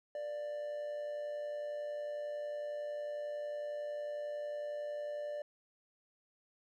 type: tone with amplitude modulation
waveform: triangle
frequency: 590 Hz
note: D5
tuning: 8 cents sharp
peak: -34 dBFS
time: 0.15-5.42 s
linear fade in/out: 2 ms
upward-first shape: sine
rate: 111 Hz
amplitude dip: 40%
effects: none